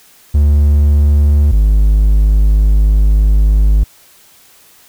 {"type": "tone pair in turn", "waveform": "triangle", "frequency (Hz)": [73, 51.62], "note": ["D2", "G#1"], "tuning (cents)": [-10, -10], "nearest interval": "tritone", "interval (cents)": 600, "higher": "first", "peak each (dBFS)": -4, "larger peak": "neither", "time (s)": [[0.34, 1.52], [1.52, 3.84]], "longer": "second", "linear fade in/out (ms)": 10, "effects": ["white hiss -45 dBFS RMS until 4.88 s"]}